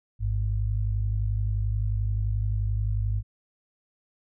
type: tone pair together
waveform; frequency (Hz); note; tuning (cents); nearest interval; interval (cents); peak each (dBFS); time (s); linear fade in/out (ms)
sine; 52.37 / 103.83; G#1 / G#2; +15 / 0; octave; 1185; -26; 0.19-3.23; 50
effects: none